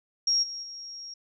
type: tone with level steps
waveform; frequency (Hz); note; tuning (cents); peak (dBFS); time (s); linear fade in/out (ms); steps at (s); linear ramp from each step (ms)
sine; 5588; F8; 0; -21 / -34 / -38; 0.27-1.14; 5; 0.42 / 0.62; 20
effects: none